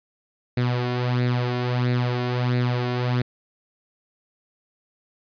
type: tone with flanger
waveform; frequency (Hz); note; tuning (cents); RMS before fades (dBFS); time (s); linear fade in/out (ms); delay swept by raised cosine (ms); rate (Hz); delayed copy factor
sawtooth; 123.47; B2; 0; -23; 0.57-3.22; 5; 0.47 to 2.87; 1.5; +0.6
effects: resampled to 11025 Hz